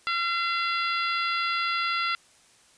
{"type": "harmonic tone", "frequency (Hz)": 683, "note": "F5", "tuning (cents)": -39, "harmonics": [2, 3, 4, 5, 6, 7], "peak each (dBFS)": [-27, -31, -33, -35, -37, -38], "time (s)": [0.07, 2.15], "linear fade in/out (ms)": 0, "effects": ["white hiss -58 dBFS RMS until 2.77 s", "resampled to 22050 Hz"]}